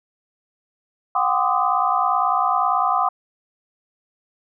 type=tone cluster; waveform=sine; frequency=726 / 784 / 1033 / 1186 / 1256 Hz; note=F#5 / G5 / C6 / D6 / D#6; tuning=-33 / 0 / -22 / +17 / +16 cents; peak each=-23 dBFS; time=1.15-3.09 s; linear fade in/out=5 ms; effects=none